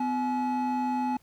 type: tone pair together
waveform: triangle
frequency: 252.4 / 850.1 Hz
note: B3 / G#5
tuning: +38 / +40 cents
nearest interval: octave + major sixth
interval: 2102 cents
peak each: -25 dBFS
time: 0-1.17 s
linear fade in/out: 5 ms
effects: tanh soft clip ceiling -21 dBFS + pink hiss -64 dBFS RMS until 1.22 s